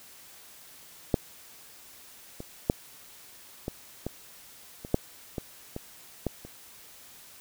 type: clicks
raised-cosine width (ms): 2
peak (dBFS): -8 / -24 / -8 / -18 / -18 / -25 / -8 / -18 / -21 / -14 / -29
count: 11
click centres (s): 1.142 / 2.404 / 2.699 / 3.681 / 4.066 / 4.849 / 4.944 / 5.382 / 5.764 / 6.267 / 6.45
effects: white hiss -51 dBFS RMS until 7.4 s